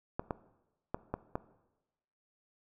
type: clicks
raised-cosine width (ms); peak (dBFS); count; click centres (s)
1; -19; 5; 0.195 / 0.308 / 0.945 / 1.14 / 1.355
effects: noise-tail reverb RT60 1.0 s tail -17 dB re dry